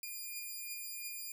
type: beating tone pair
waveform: 5% pulse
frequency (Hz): 2420 / 2422.9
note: D#7 / D#7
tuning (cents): -49 / -47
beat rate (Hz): 2.9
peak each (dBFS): -33 / -38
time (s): 0.03-1.32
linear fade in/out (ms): 2
effects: none